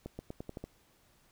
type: accelerating click train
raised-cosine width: 2 ms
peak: -27 dBFS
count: 7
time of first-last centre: 0.06-0.64 s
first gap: 130 ms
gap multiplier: 0.88
effects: pink hiss -67 dBFS RMS until 1.31 s